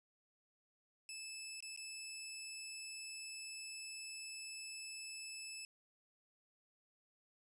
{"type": "tone with dropouts", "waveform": "15% pulse", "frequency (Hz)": 2621, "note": "E7", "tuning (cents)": -11, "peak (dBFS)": -39, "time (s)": [1.09, 5.65], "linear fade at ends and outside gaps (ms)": 1, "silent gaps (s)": [[1.605, 1.625], [1.763, 1.774]], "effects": ["resampled to 24000 Hz"]}